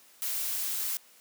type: noise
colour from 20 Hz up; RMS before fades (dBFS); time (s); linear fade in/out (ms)
blue; -32; 0.22-0.97; 0
effects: white hiss -58 dBFS RMS until 1.2 s + high-pass 200 Hz 12 dB/octave